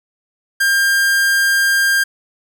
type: tone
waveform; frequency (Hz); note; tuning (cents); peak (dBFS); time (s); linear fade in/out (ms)
45% pulse; 1600; G6; +35; -12; 0.6-2.04; 10
effects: none